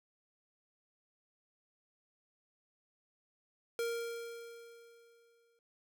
square tone with exponential decay, 466.2 Hz, A#4, in tune, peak -33 dBFS, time 3.79-5.59 s, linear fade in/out 1 ms, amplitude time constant 390 ms, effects none

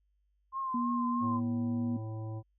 sine tone with vibrato, 1052 Hz, C6, 9 cents sharp, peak -32 dBFS, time 0.52-1.41 s, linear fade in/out 50 ms, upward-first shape triangle, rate 3.2 Hz, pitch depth 47 cents each way
sine tone, 240 Hz, B3, 49 cents flat, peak -30 dBFS, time 0.74-1.97 s, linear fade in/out 5 ms
harmonic tone, 110 Hz, A2, in tune, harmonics 1 / 3 / 5 / 7 / 9, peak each -36 / -46 / -50 / -53 / -55 dBFS, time 1.2-2.43 s, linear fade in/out 50 ms
effects added 50 Hz sine -70 dBFS peak until 2.58 s

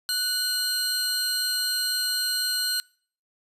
sawtooth tone pair together, 1480 / 4178 Hz, F#6 / C8, 0 / -3 cents, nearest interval octave + tritone, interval 1797 cents, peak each -27 / -22 dBFS, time 0.09-2.8 s, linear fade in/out 0 ms, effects noise-tail reverb RT60 0.5 s tail -26 dB re dry + resampled to 32000 Hz

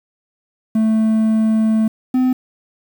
triangle tone pair in turn, 220 / 255.5 Hz, A3 / C4, 0 / -41 cents, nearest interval minor third, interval 259 cents, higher second, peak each -10 dBFS, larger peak neither, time 0.75-1.88 / 2.14-2.33 s, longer first, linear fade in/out 5 ms, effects 7-bit

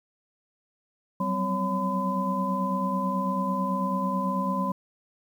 sine tone cluster, 181.4 / 190.5 / 255.6 / 556 / 1013 Hz, F#3 / G3 / C4 / C#5 / B5, -34 / -49 / -40 / +5 / +44 cents, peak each -37 / -28 / -34 / -34 / -28 dBFS, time 1.2-4.72 s, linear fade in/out 5 ms, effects 9-bit

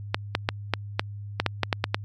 clicks, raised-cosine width 0.3 ms, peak -5 dBFS, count 11, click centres 0.145 / 0.351 / 0.489 / 0.737 / 0.995 / 1.4 / 1.463 / 1.633 / 1.728 / 1.841 / 1.945 s, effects added 102 Hz sine -34 dBFS peak until 2.04 s + MP3 64 kbps

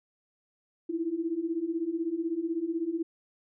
sine beating tone pair, 320 / 336 Hz, D#4 / E4, +49 / +33 cents, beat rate 16 Hz, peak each -33 / -30 dBFS, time 0.89-3.03 s, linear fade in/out 10 ms, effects none

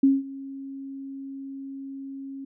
sine tone with ADSR envelope, 272.2 Hz, C#4, 31 cents flat, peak -13 dBFS, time 0.03-2.45 s, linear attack 6 ms, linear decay 190 ms, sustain -21 dB, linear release 8 ms, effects none

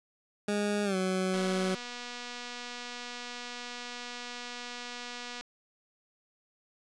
20% pulse tone with pitch glide, 206.2 to 186.91 Hz, G#3 to F#3, -12 to +18 cents, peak -23 dBFS, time 0.48-1.75 s, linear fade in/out 5 ms, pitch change -170 cents, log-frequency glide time 0.84-0.96 s
click train, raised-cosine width 0.2 ms, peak -24 dBFS, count 990, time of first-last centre 1.34-5.41 s, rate 243 Hz
effects resampled to 24000 Hz

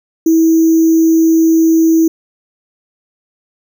sine tone with sample-and-hold, 325.4 Hz, E4, 22 cents flat, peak -6 dBFS, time 0.26-2.08 s, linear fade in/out 5 ms, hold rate 6300 Hz, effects none

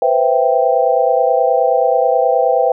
sine chord, C major seventh, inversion third, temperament equal with one note detuned, 493.9 / 523.3 / 664.2 / 784 Hz, B4 / C5 / E5 / G5, 0 / 0 / +13 / 0 cents, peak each -16 dBFS, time 0.02-2.72 s, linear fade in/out 2 ms, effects none

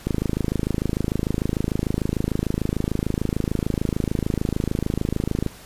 click train, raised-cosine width 3 ms, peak -9 dBFS, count 145, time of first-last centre 0.07-5.463 s, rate 26.7 Hz, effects pink hiss -44 dBFS RMS until 5.65 s + resampled to 32000 Hz

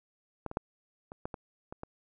clicks, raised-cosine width 1 ms, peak -21 / -26 / -15 / -29 / -21 / -24 / -27 / -25 dBFS, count 8, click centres 0.463 / 0.514 / 0.571 / 1.119 / 1.255 / 1.342 / 1.725 / 1.834 s, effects none

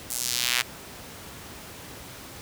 sawtooth tone with high-pass filter sweep, 122.6 Hz, B2, 12 cents flat, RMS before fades -27 dBFS, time 0.1-0.62 s, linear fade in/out 5 ms, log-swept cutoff 8800 to 2000 Hz, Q 1.2, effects pink hiss -42 dBFS RMS until 2.41 s + high-pass 60 Hz 12 dB/octave

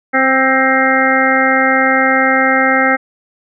harmonic tone with a mistuned harmonic, 263.5 Hz, C4, 12 cents sharp, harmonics 1 / 2 / 3 / 5 / 6 / 7 / 8, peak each -17 / -17 / -17 / -17 / -17 / -17 / -17 dBFS, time 0.13-2.97 s, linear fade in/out 20 ms, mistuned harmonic 7, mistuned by +35 cents, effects none

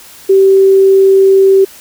sine tone, 387 Hz, G4, 22 cents flat, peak -3 dBFS, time 0.29-1.65 s, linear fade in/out 10 ms, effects white hiss -36 dBFS RMS until 1.8 s

